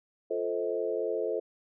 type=chord; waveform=sine; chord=F dominant seventh; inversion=none; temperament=equal with one note detuned; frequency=349.2 / 440 / 523.3 / 638.3 Hz; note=F4 / A4 / C5 / Eb5; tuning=0 / 0 / 0 / +44 cents; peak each=-36 / -31 / -34 / -36 dBFS; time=0.3-1.4 s; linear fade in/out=10 ms; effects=none